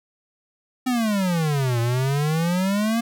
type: exponential two-way sweep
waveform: square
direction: down then up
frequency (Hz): 260 to 115.3 to 235.9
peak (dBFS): -20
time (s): 0.86-3.01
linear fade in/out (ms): 10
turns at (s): 1.8
effects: none